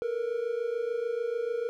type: tone pair together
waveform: triangle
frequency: 450.8 / 477.6 Hz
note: A4 / A#4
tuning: +42 / +42 cents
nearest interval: minor second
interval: 100 cents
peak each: -31 / -28 dBFS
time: 0.02-1.69 s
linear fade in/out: 0 ms
effects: none